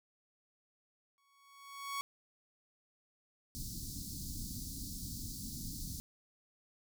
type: tone with exponential growth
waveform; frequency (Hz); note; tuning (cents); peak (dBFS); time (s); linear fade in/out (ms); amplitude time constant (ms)
sawtooth; 1115; C#6; +10; -31; 1.18-2.01; 0; 180
type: band-stop noise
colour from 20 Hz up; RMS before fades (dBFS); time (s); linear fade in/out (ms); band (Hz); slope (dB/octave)
pink; -43; 3.55-6; 0; 290 to 4300; 48
effects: none